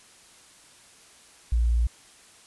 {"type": "tone", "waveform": "sine", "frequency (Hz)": 58.27, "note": "A#1", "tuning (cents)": 0, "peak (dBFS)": -19, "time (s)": [1.52, 1.87], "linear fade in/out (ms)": 5, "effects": ["white hiss -53 dBFS RMS until 2.46 s", "resampled to 24000 Hz"]}